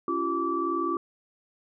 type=tone cluster; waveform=sine; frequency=278.1 / 340.9 / 381.4 / 1158 Hz; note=C#4 / F4 / G4 / D6; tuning=+6 / -42 / -47 / -25 cents; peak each=-34 / -29 / -35 / -28 dBFS; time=0.08-0.97 s; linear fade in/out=2 ms; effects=none